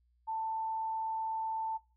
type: tone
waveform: sine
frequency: 888 Hz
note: A5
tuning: 16 cents sharp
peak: -33 dBFS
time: 0.27-1.78 s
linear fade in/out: 20 ms
effects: noise-tail reverb RT60 0.3 s tail -17 dB re dry + added 60 Hz sine -68 dBFS peak until 1.96 s